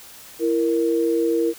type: tone pair together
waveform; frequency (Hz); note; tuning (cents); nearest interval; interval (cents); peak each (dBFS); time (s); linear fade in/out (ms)
sine; 333.7 / 465.9; E4 / A#4; +21 / -1; tritone; 578; -20; 0.39-1.54; 50
effects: white hiss -43 dBFS RMS until 1.58 s